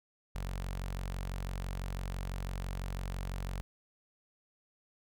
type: tone with notch filter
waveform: sawtooth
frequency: 46 Hz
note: F#1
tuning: 9 cents flat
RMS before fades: -38 dBFS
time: 0.35-3.61 s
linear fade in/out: 0 ms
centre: 320 Hz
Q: 1.2
effects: none